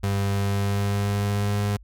35% pulse tone with pitch glide, 99.3 to 102.33 Hz, G2 to G#2, +23 to -25 cents, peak -20 dBFS, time 0.03-1.77 s, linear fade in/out 10 ms, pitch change +52 cents, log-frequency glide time 0.26-1.59 s, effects added 50 Hz sine -45 dBFS peak until 1.83 s

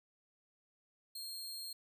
sawtooth tone, 4231 Hz, C8, 19 cents sharp, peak -40 dBFS, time 1.15-1.73 s, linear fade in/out 5 ms, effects none

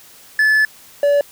triangle tone pair in turn, 1732 / 574 Hz, A6 / D5, -28 / -40 cents, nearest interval octave + perfect fifth, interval 1912 cents, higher first, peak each -9 dBFS, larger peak neither, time 0.39-0.65 / 1.03-1.21 s, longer first, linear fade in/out 2 ms, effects white hiss -44 dBFS RMS until 1.31 s

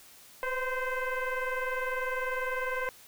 sine tone with frequency modulation, 525 Hz, C5, 6 cents sharp, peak -29 dBFS, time 0.43-2.89 s, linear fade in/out 0 ms, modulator 515 Hz, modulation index 3.1, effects white hiss -54 dBFS RMS until 3.07 s

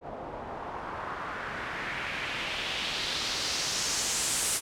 white noise with low-pass filter sweep, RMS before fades -33 dBFS, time 0.01-4.61 s, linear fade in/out 50 ms, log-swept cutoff 650 to 9600 Hz, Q 1.9, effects none

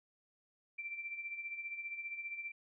sine tone with tremolo, 2349 Hz, D7, in tune, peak -38 dBFS, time 0.78-2.52 s, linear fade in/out 10 ms, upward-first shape sine, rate 15 Hz, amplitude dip 60%, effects none

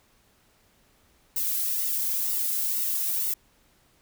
violet noise with flanger, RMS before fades -27 dBFS, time 1.36-3.34 s, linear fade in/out 5 ms, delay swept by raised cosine 1.2 to 2.15 ms, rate 2.1 Hz, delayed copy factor -0.95, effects pink hiss -63 dBFS RMS until 4.01 s

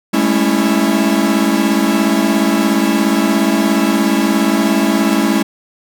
45% pulse chord, A major seventh, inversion third, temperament equal with one note detuned, 203 / 220 / 277.2 / 329.6 Hz, G#3 / A3 / C#4 / E4, -39 / 0 / 0 / 0 cents, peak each -17 dBFS, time 0.13-5.43 s, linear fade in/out 10 ms, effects none

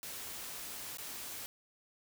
white noise with dropouts, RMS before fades -44 dBFS, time 0.03-1.46 s, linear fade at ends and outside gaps 0 ms, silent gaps 0.971-0.984 s, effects none

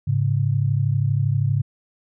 sine tone pair together, 106.01 / 138.59 Hz, G#2 / C#3, +36 / 0 cents, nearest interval perfect fourth, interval 464 cents, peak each -20 dBFS, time 0.07-1.62 s, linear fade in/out 10 ms, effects none

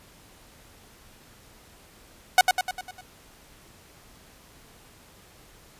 sawtooth tone with echo, 740 Hz, F#5, in tune, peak -8 dBFS, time 2.38-2.41 s, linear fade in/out 2 ms, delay 100 ms, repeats 6, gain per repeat -5 dB, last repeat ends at 3.01 s, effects pink hiss -53 dBFS RMS until 5.79 s + resampled to 32000 Hz

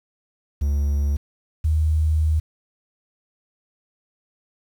triangle / sine tone pair in turn, 71.1 / 78.07 Hz, C#2 / D#2, +45 / +6 cents, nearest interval major second, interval 161 cents, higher second, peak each -16 dBFS, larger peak neither, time 0.61-1.17 / 1.64-2.4 s, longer second, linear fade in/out 10 ms, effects 8-bit

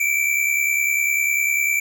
square tone pair together, 2279 / 2349 Hz, C#7 / D7, +47 / 0 cents, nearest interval minor second, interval 53 cents, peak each -23 / -20 dBFS, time 0-1.8 s, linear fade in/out 5 ms, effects none

